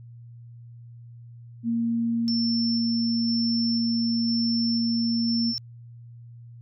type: tone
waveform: sine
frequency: 231.8 Hz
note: A#3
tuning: 10 cents flat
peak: -22 dBFS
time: 1.63-5.54 s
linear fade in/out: 50 ms
type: tone with tremolo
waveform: sine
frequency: 5380 Hz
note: E8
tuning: 34 cents sharp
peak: -27 dBFS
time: 2.28-5.58 s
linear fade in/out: 0 ms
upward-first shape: square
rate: 1 Hz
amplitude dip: 25%
effects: added 118 Hz sine -42 dBFS peak until 6.61 s